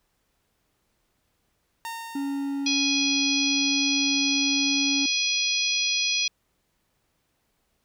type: tone with exponential decay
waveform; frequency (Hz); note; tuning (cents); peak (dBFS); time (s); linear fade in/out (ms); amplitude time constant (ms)
sawtooth; 917; A#5; -29; -27; 1.85-3.56; 0; 370
type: tone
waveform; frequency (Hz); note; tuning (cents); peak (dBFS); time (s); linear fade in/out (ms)
triangle; 278.5; C#4; +8; -24; 2.15-5.06; 5
type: harmonic tone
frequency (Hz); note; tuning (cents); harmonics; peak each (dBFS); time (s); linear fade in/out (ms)
830.6; G#5; 0; 3 / 4 / 5 / 6 / 7; -27 / -28 / -29 / -30 / -30; 2.66-6.28; 5
effects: pink hiss -72 dBFS RMS until 7.84 s